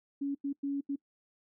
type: tone bursts at uneven times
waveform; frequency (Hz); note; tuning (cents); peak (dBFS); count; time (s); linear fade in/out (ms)
sine; 280.2; C#4; +19; -30; 4; 0.21-0.35 / 0.44-0.53 / 0.63-0.81 / 0.89-0.96; 10
effects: noise-tail reverb RT60 0.1 s tail -22 dB re dry